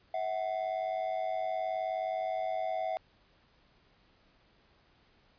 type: ring-modulated tone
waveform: triangle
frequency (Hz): 698.5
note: F5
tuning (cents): 0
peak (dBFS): -26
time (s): 0.14-2.97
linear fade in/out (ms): 0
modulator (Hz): 49.6
effects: pink hiss -66 dBFS RMS until 5.38 s + resampled to 11025 Hz